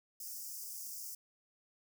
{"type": "high-pass noise", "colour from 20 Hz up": "white", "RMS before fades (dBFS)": -45, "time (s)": [0.2, 1.15], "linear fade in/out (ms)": 5, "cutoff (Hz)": 4900, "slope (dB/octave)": 96, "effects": []}